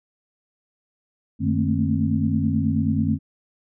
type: tone cluster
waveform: sine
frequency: 93.2 / 152.7 / 217.6 / 226.9 / 266.9 Hz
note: F#2 / D#3 / A3 / A#3 / C4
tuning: +13 / -32 / -19 / -47 / +35 cents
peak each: -25 dBFS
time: 1.39-3.19 s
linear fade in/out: 50 ms
effects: none